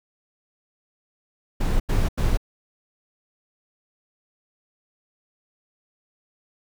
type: noise bursts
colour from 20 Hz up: brown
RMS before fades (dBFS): -20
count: 3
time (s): 1.6-2.374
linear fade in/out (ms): 10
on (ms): 200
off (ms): 87
effects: none